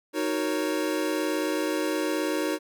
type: chord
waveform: square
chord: D# minor seventh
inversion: none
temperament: equal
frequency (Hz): 311.1 / 370 / 466.2 / 554.4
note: D#4 / F#4 / A#4 / C#5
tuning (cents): 0 / 0 / 0 / 0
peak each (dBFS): -29 / -32 / -34 / -33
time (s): 0.13-2.59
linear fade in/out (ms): 50
effects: none